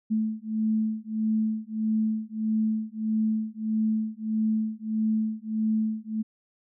sine beating tone pair, 217.6 / 219.2 Hz, A3 / A3, -19 / -6 cents, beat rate 1.6 Hz, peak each -27 dBFS, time 0.1-6.23 s, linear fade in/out 20 ms, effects none

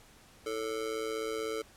square tone with amplitude modulation, 441.5 Hz, A4, 6 cents sharp, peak -30 dBFS, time 0.46-1.62 s, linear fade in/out 5 ms, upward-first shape sine, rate 116 Hz, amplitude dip 85%, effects pink hiss -58 dBFS RMS until 1.76 s + low-pass 12000 Hz 12 dB/octave

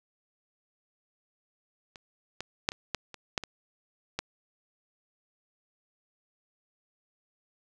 clicks, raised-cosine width 0.2 ms, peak -28 / -18 / -7 / -23 / -12 / -25 / -10 / -20 / -13 dBFS, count 9, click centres 1.958 / 2.406 / 2.689 / 2.719 / 2.947 / 3.143 / 3.378 / 3.437 / 4.19 s, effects none

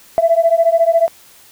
sine beating tone pair, 659.3 / 673.3 Hz, E5 / E5, 0 / +36 cents, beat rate 14 Hz, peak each -12 dBFS, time 0.18-1.08 s, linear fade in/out 0 ms, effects tanh soft clip ceiling -2 dBFS + white hiss -45 dBFS RMS until 1.51 s

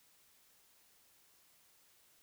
silence, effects white hiss -68 dBFS RMS until 2.22 s

